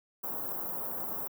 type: band-stop noise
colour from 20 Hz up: white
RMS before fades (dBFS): -36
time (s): 0.23-1.28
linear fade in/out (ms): 10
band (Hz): 1100 to 15000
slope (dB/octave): 24
effects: high-pass 150 Hz 12 dB/octave